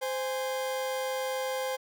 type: tone pair together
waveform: 40% pulse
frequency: 520 / 823.6 Hz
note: C5 / G#5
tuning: -11 / -15 cents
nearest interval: minor sixth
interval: 796 cents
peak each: -30 / -36 dBFS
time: 0.01-1.77 s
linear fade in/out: 20 ms
effects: none